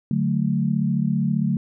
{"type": "chord", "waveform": "sine", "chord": "D major", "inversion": "none", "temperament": "equal", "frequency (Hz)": [146.83, 185, 220], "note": ["D3", "F#3", "A3"], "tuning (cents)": [0, 0, 0], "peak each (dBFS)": -23, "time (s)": [0.11, 1.57], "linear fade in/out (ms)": 2, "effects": []}